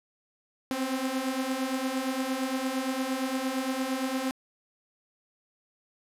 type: beating tone pair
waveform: sawtooth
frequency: 256.6 / 265.3 Hz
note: C4 / C4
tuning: -34 / +24 cents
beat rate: 8.7 Hz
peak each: -29 / -26 dBFS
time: 0.71-4.31 s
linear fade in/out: 0 ms
effects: resampled to 32000 Hz + 8-bit